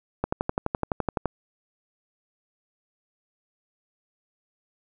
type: click train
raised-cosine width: 1 ms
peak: -10 dBFS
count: 13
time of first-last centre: 0.24-1.257 s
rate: 11.8 Hz
effects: none